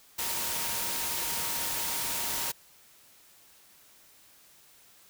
sine tone in noise, 932 Hz, A#5, 1 cent flat, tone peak -43 dBFS, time 0.18-2.52 s, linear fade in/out 10 ms, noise white, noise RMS -32 dBFS, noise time 0.18-2.52 s, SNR -14 dB, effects white hiss -58 dBFS RMS until 5.09 s

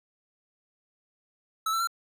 square tone with pitch steps, 1307 / 1336 / 1365.7 Hz, E6 / E6 / F6, -15 / +23 / -39 cents, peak -26 dBFS, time 1.66-1.873 s, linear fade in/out 5 ms, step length 71 ms, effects none

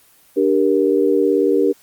sine chord, G minor, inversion second, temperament just, 294 / 392 / 470.4 Hz, D4 / G4 / Bb4, +2 / 0 / +16 cents, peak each -18 / -16 / -17 dBFS, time 0.36-1.73 s, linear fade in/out 20 ms, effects white hiss -52 dBFS RMS until 1.82 s + Opus 24 kbps

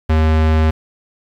square tone, 78.8 Hz, D#2, 23 cents sharp, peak -11 dBFS, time 0.09-0.71 s, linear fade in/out 10 ms, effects low-pass 3000 Hz 12 dB/octave + 7-bit

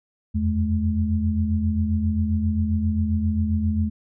sine tone cluster, 83.6 / 91.1 / 214.1 Hz, E2 / F#2 / A3, +25 / -26 / -47 cents, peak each -22 / -28 / -23 dBFS, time 0.34-3.9 s, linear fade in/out 20 ms, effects none

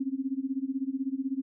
sine tone with tremolo, 267.7 Hz, C4, 40 cents sharp, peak -25 dBFS, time 0-1.42 s, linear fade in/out 10 ms, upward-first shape sine, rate 16 Hz, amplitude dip 90%, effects none

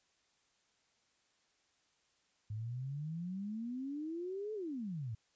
sine exponential two-way sweep, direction up then down, 103.6 to 440 to 103.6 Hz, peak -38 dBFS, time 2.5-5.15 s, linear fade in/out 5 ms, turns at 4.54 s, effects white hiss -75 dBFS RMS until 5.35 s + resampled to 16000 Hz

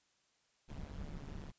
brown noise with amplitude modulation, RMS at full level -42 dBFS, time 0.68-1.52 s, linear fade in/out 20 ms, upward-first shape sine, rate 144 Hz, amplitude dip 90%, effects white hiss -75 dBFS RMS until 1.58 s + resampled to 16000 Hz

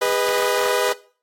sawtooth chord, G# minor, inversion none, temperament equal with one note detuned, 406.5 / 493.9 / 622.3 Hz, G#4 / B4 / D#5, -37 / 0 / 0 cents, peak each -20 / -16 / -21 dBFS, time 0.01-0.93 s, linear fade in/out 10 ms, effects noise-tail reverb RT60 0.4 s tail -18 dB re dry + AAC 48 kbps

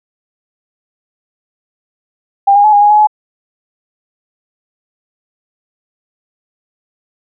sine tone with pitch steps, 797 / 816 / 852 / 818 / 828 / 843 / 849 Hz, G5 / G#5 / G#5 / G#5 / G#5 / G#5 / G#5, +28 / -31 / +44 / -26 / -5 / +26 / +38 cents, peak -4 dBFS, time 2.47-3.072 s, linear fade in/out 10 ms, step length 86 ms, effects none

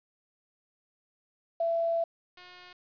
sine / 5% pulse tone pair in turn, 669 / 359.8 Hz, E5 / F#4, +25 / -48 cents, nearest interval major seventh, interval 1073 cents, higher first, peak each -25 / -37 dBFS, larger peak first, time 1.6-2.04 / 2.37-2.73 s, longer first, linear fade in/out 5 ms, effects resampled to 11025 Hz + 10-bit

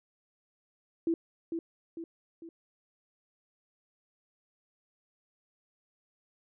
sine tone with echo, 331.7 Hz, E4, 11 cents sharp, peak -25 dBFS, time 1.07-1.14 s, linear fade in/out 2 ms, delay 450 ms, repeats 3, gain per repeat -6 dB, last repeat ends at 2.49 s, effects none

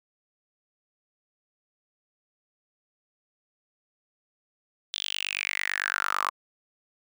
sawtooth tone with high-pass filter sweep, 48.99 Hz, G1, in tune, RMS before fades -30 dBFS, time 4.93-6.3 s, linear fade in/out 10 ms, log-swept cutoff 3600 to 1100 Hz, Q 7.1, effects none

